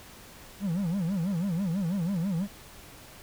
triangle tone with vibrato, 181.4 Hz, F#3, 34 cents flat, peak -24 dBFS, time 0.6-2.48 s, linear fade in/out 50 ms, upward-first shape sine, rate 6.1 Hz, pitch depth 210 cents each way, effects pink hiss -49 dBFS RMS until 3.22 s

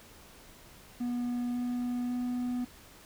triangle tone with pitch steps, 243.2 / 245.1 / 246.8 Hz, B3 / B3 / B3, -26 / -13 / -1 cents, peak -28 dBFS, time 1-2.65 s, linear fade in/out 10 ms, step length 550 ms, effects pink hiss -54 dBFS RMS until 3.05 s

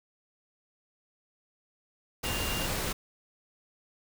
sine tone in noise, 2801 Hz, F7, 4 cents sharp, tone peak -37 dBFS, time 2.24-2.67 s, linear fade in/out 10 ms, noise pink, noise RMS -32 dBFS, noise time 2.23-2.93 s, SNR -8 dB, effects none

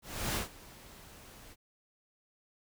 pink noise with ADSR envelope, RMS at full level -32 dBFS, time 0.02-1.56 s, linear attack 330 ms, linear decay 130 ms, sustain -21 dB, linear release 41 ms, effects none

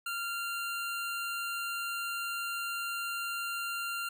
25% pulse tone, 1387 Hz, F6, 12 cents flat, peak -30 dBFS, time 0.06-4.09 s, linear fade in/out 5 ms, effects none

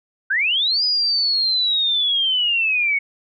sine linear two-way sweep, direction up then down, 1480 to 4978 to 2196 Hz, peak -16 dBFS, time 0.3-2.99 s, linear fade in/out 10 ms, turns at 0.84 s, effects none

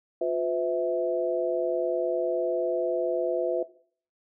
sine tone cluster, 355.4 / 505 / 654 Hz, F4 / B4 / E5, +30 / +39 / -14 cents, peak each -29 / -28 / -28 dBFS, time 0.21-3.63 s, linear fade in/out 5 ms, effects noise-tail reverb RT60 0.5 s tail -17 dB re dry

